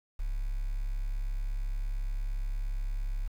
sine tone, 34.32 Hz, C#1, 16 cents flat, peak -27 dBFS, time 0.19-3.28 s, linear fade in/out 10 ms, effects tanh soft clip ceiling -28 dBFS + 9-bit

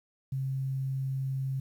sine tone, 133.9 Hz, C3, 40 cents sharp, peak -29 dBFS, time 0.32-1.6 s, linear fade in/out 5 ms, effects 10-bit

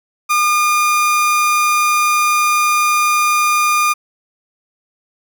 30% pulse tone, 1212 Hz, D#6, 46 cents flat, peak -9 dBFS, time 0.29-3.94 s, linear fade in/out 20 ms, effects none

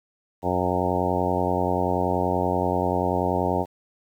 harmonic tone with a mistuned harmonic, 90.4 Hz, F#2, 40 cents flat, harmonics 1 / 2 / 3 / 4 / 5 / 6 / 7 / 8 / 9 / 10, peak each -30 / -30 / -30 / -30 / -30 / -30 / -30 / -30 / -30 / -30 dBFS, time 0.42-3.66 s, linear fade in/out 50 ms, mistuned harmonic 10, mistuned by +19 cents, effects 9-bit

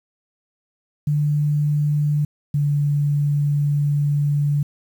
sine tone pair in turn, 148 / 145.04 Hz, D3 / D3, +14 / -21 cents, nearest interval unison, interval 35 cents, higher first, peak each -16 dBFS, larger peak neither, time 1.07-2.25 / 2.54-4.63 s, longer second, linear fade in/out 5 ms, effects 8-bit

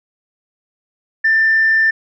sine tone, 1783 Hz, A6, 22 cents sharp, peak -9 dBFS, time 1.24-1.91 s, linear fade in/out 10 ms, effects tanh soft clip ceiling -6 dBFS

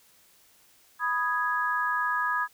sine chord, G# minor, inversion first, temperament equal, 987.8 / 1244.5 / 1661.2 Hz, B5 / D#6 / G#6, 0 / 0 / 0 cents, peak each -30 / -29 / -28 dBFS, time 0.99-2.48 s, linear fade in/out 50 ms, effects white hiss -60 dBFS RMS until 2.53 s

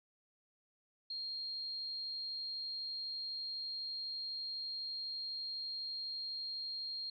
sine tone, 4224 Hz, C8, 16 cents sharp, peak -39 dBFS, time 1.1-7.1 s, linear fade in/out 5 ms, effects none

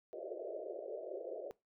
white band-pass noise, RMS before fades -44 dBFS, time 0.13-1.51 s, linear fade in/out 0 ms, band 350 to 650 Hz, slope 96 dB/octave, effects noise-tail reverb RT60 0.2 s tail -20 dB re dry

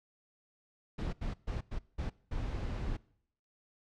brown noise bursts at uneven times, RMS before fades -36 dBFS, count 6, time 0.98-1.13 / 1.21-1.34 / 1.47-1.61 / 1.71-1.79 / 1.98-2.1 / 2.31-2.97 s, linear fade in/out 10 ms, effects noise-tail reverb RT60 0.7 s tail -23 dB re dry + low-pass 5000 Hz 12 dB/octave

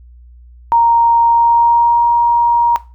sine tone with pitch glide, 932.3 to 944.2 Hz, A#5 to A#5, 0 to +22 cents, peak -7 dBFS, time 0.72-2.76 s, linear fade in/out 0 ms, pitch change +22 cents, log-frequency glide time 1.27-2.08 s, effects noise-tail reverb RT60 0.3 s tail -17 dB re dry + added 60 Hz sine -37 dBFS peak until 2.94 s

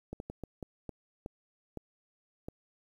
slowing click train, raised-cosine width 2 ms, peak -26 dBFS, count 9, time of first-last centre 0.13-2.485 s, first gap 71 ms, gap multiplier 1.39, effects 10-bit

